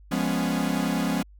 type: chord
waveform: 45% pulse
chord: C# dominant seventh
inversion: first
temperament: equal with one note detuned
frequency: 174.61 / 206.5 / 246.9 / 277.2 Hz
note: E#3 / G#3 / B3 / C#4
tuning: 0 / -10 / 0 / 0 cents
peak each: -29 dBFS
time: 0.11-1.23 s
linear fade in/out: 10 ms
effects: added 50 Hz sine -47 dBFS peak until 1.39 s